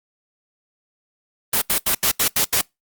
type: noise bursts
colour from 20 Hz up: white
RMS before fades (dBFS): -18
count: 7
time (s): 1.53-2.613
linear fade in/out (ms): 5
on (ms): 87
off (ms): 79
effects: noise-tail reverb RT60 0.2 s tail -26 dB re dry + Opus 32 kbps